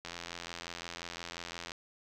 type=click train; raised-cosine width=0.2 ms; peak=-23 dBFS; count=144; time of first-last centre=0.05-1.719 s; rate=85.7 Hz; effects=none